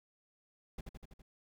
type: noise with echo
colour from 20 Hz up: brown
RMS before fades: -42 dBFS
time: 0.78-0.81 s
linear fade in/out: 5 ms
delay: 82 ms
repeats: 5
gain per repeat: -3 dB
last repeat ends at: 1.22 s
effects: none